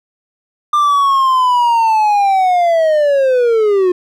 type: linear sweep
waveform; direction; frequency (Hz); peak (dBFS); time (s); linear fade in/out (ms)
triangle; down; 1197 to 354.6; -7; 0.73-3.92; 5
effects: none